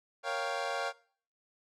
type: chord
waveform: 25% pulse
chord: G half-diminished seventh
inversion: first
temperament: equal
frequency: 466.2 / 554.4 / 698.5 / 784 Hz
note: Bb4 / Db5 / F5 / G5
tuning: 0 / 0 / 0 / 0 cents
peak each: -37 / -33 / -33 / -35 dBFS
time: 0.23-0.93 s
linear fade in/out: 50 ms
effects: noise-tail reverb RT60 0.5 s tail -21 dB re dry + low-pass 6000 Hz 12 dB/octave